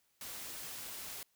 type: noise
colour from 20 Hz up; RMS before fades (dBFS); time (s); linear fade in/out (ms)
white; -45; 0.21-1.23; 2
effects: white hiss -75 dBFS RMS until 1.35 s